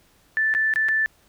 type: tone with dropouts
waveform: sine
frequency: 1760 Hz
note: A6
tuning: in tune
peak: -18 dBFS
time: 0.37-1.06 s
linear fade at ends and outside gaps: 0 ms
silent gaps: 0.539-0.549 / 0.738-0.759 / 0.885-0.889 s
effects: pink hiss -59 dBFS RMS until 1.28 s